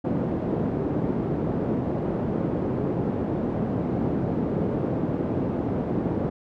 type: band-pass noise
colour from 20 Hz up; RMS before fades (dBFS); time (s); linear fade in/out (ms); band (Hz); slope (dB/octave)
pink; -26; 0.04-6.3; 10; 150 to 420; 12
effects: none